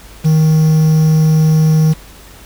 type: tone with quantisation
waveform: triangle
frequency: 157 Hz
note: D#3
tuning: 16 cents sharp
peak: -5 dBFS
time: 0.24-1.94 s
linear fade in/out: 20 ms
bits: 5
effects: added 50 Hz sine -38 dBFS peak until 2.45 s + pink hiss -39 dBFS RMS until 2.45 s